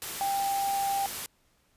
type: tone in noise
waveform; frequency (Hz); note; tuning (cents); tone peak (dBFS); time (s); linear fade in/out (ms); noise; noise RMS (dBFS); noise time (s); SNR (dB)
sine; 792; G5; +18; -26; 0.21-1.06; 0; white; -36; 0.02-1.26; +7
effects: pink hiss -68 dBFS RMS until 1.76 s + resampled to 32000 Hz